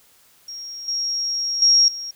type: tone with level steps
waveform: sine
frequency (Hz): 5590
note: F8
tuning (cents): +1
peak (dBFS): -31 / -21 / -11 / -28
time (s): 0.48-2.11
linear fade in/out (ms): 5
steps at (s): 0.88 / 1.62 / 1.88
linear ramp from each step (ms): 2
effects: white hiss -55 dBFS RMS until 2.15 s